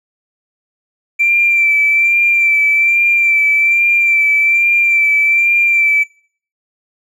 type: tone with vibrato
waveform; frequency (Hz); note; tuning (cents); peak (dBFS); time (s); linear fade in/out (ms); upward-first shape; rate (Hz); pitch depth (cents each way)
triangle; 2349; D7; 0; -5; 1.19-6.04; 20; sine; 1.2; 30
effects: noise-tail reverb RT60 0.5 s tail -24 dB re dry + tanh soft clip ceiling -7 dBFS